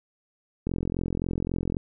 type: click train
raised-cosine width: 3 ms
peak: -15 dBFS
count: 49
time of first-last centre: 0.67-1.768 s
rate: 43.7 Hz
effects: none